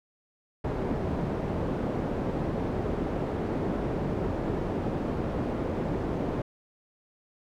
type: low-pass noise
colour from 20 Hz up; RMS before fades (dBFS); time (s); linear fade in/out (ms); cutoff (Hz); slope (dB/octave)
white; -30; 0.64-6.42; 5; 430; 12
effects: none